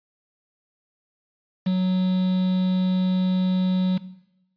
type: tone with quantisation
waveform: triangle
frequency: 185 Hz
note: F#3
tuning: in tune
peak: -16 dBFS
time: 1.66-3.98 s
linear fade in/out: 10 ms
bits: 6
effects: noise-tail reverb RT60 0.9 s tail -17 dB re dry + resampled to 11025 Hz